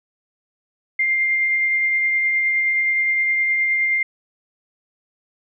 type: tone with tremolo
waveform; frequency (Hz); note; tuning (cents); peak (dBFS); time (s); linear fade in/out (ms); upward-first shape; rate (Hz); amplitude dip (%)
sine; 2104; C7; +9; -15; 0.99-4.03; 5; triangle; 9.6; 25
effects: none